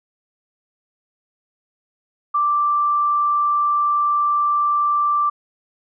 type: tone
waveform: sine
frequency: 1174.7 Hz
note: D6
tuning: in tune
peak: -15 dBFS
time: 2.34-5.3 s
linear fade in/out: 10 ms
effects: none